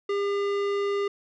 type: tone with tanh clipping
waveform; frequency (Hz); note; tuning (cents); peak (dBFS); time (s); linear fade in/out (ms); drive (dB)
sine; 402.5; G4; +46; -26; 0.09-1.08; 5; 17
effects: none